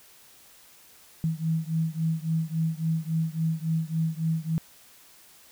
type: beating tone pair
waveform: sine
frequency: 160 / 163.6 Hz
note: D#3 / E3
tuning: +49 / -13 cents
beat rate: 3.6 Hz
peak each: -27 / -28 dBFS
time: 1.24-4.58 s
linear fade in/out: 0 ms
effects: white hiss -54 dBFS RMS until 5.51 s